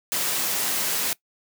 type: noise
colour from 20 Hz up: white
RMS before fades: -25 dBFS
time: 0.12-1.13 s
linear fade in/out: 0 ms
effects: noise-tail reverb RT60 0.1 s tail -21 dB re dry + high-pass 150 Hz 12 dB/octave